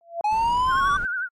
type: tone with exponential growth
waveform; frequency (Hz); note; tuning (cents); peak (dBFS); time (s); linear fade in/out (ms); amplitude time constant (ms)
sine; 678; E5; +49; -21; 0.01-0.21; 1; 43
type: linear sweep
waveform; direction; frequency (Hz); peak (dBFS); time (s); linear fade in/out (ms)
triangle; up; 831 to 1165; -17; 0.24-0.97; 5
type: noise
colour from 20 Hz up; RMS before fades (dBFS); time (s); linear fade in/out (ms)
brown; -37; 0.32-1.05; 0
type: tone with vibrato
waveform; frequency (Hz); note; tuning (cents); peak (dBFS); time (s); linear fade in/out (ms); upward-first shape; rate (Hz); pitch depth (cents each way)
sine; 1480; F#6; 0; -24; 0.67-1.29; 50; sine; 11; 85
effects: AAC 32 kbps